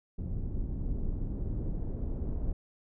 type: noise with low-pass filter sweep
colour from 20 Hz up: brown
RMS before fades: -33 dBFS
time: 0.18-2.53 s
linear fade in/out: 5 ms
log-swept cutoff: 290 to 460 Hz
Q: 0.82
effects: none